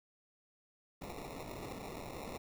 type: noise with sample-and-hold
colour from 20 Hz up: white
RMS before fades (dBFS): -45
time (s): 1.01-2.38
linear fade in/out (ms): 10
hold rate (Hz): 1575
effects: none